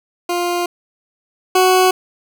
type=tone pair in turn; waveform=20% pulse; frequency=350.9 / 370.7 Hz; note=F4 / F#4; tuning=+8 / +3 cents; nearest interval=minor second; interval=95 cents; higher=second; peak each=-12 / -5 dBFS; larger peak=second; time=0.29-0.66 / 1.55-1.91 s; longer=first; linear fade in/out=5 ms; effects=none